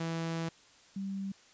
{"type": "tone pair in turn", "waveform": ["sawtooth", "sine"], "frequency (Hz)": [164.81, 195.03], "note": ["E3", "G3"], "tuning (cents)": [0, -9], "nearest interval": "minor third", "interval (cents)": 291, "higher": "second", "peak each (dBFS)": [-29, -34], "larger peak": "first", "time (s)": [[0, 0.49], [0.96, 1.32]], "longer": "first", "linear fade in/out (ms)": 5, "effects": ["white hiss -60 dBFS RMS until 1.53 s", "resampled to 16000 Hz"]}